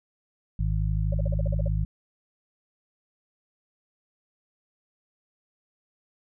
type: harmonic tone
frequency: 52.3 Hz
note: G#1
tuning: 13 cents sharp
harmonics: 1 / 2 / 3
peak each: -25 / -28 / -30 dBFS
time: 0.59-1.85 s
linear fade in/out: 5 ms
type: tone bursts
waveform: sine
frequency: 567 Hz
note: C#5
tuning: 39 cents sharp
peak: -31 dBFS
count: 9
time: 1.12-1.678 s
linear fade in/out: 5 ms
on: 22 ms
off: 45 ms
effects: none